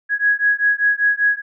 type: beating tone pair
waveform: sine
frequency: 1661.2 / 1666.3 Hz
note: G#6 / G#6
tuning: 0 / +5 cents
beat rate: 5.1 Hz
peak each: -17 dBFS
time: 0.09-1.42 s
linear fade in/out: 50 ms
effects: none